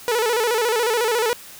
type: tone with vibrato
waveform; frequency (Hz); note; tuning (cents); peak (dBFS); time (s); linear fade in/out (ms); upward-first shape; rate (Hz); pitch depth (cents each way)
sawtooth; 460; A#4; -23; -14; 0.08-1.33; 0; square; 14; 89
effects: white hiss -41 dBFS RMS until 1.59 s